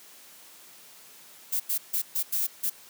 violet noise bursts at uneven times, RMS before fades -27 dBFS, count 6, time 1.52-1.6 / 1.69-1.78 / 1.93-2.02 / 2.15-2.23 / 2.32-2.47 / 2.63-2.7 s, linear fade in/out 10 ms, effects white hiss -51 dBFS RMS until 2.89 s + high-pass 150 Hz 12 dB/octave

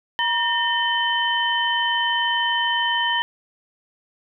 sine tone cluster, 953 / 1820 / 3061 Hz, A#5 / A#6 / G7, +38 / -42 / -42 cents, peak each -23 dBFS, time 0.19-3.22 s, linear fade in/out 0 ms, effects none

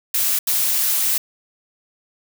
blue noise bursts at uneven times, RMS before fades -19 dBFS, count 2, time 0.14-0.39 / 0.47-1.18 s, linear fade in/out 5 ms, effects none

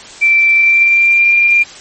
sine tone with pitch glide, 2340 to 2391 Hz, D7 to D7, -7 to +30 cents, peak -6 dBFS, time 0.21-1.64 s, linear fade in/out 20 ms, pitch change +37 cents, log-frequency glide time 0.56-1.33 s, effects white hiss -33 dBFS RMS until 1.8 s + MP3 32 kbps

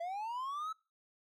triangle linear sweep, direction up, 660 to 1318.5 Hz, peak -35 dBFS, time 0-0.73 s, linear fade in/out 10 ms, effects noise-tail reverb RT60 0.3 s tail -22 dB re dry

